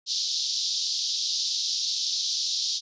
white band-pass noise, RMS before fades -28 dBFS, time 0.06-2.81 s, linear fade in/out 50 ms, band 3600 to 5800 Hz, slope 48 dB/octave, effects resampled to 16000 Hz

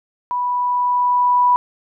sine tone with level ramp, 984 Hz, B5, 7 cents flat, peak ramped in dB -18 to -10 dBFS, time 0.31-1.56 s, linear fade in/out 0 ms, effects none

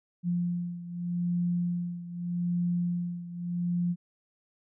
sine beating tone pair, 174.61 / 175.43 Hz, F3 / F3, 0 / +8 cents, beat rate 0.82 Hz, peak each -29 / -33 dBFS, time 0.23-3.96 s, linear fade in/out 50 ms, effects none

